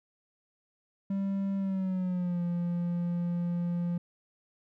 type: tone with pitch glide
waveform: triangle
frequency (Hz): 196 to 173.61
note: G3 to F3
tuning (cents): 0 to -10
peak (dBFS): -26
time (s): 1.1-3.98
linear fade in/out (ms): 5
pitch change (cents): -210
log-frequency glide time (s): 1.57-2.42
effects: none